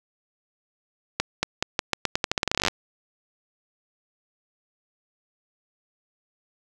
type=accelerating click train; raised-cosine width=0.2 ms; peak=-4 dBFS; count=22; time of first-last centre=1.2-2.683 s; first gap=230 ms; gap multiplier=0.85; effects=none